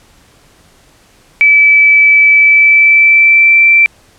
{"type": "tone with pitch glide", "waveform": "sine", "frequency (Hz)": [2305, 2341], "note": ["D7", "D7"], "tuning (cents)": [-33, -6], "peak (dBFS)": -3, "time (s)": [1.41, 3.86], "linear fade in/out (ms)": 0, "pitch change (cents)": 27, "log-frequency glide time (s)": [2.35, 3.66], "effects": ["pink hiss -46 dBFS RMS until 4.18 s", "low-pass 11000 Hz 12 dB/octave"]}